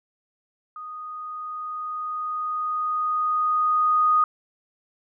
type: tone with level ramp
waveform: sine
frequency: 1240 Hz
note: D#6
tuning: 6 cents flat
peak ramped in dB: -34 to -15 dBFS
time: 0.76-4.24 s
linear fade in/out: 2 ms
effects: none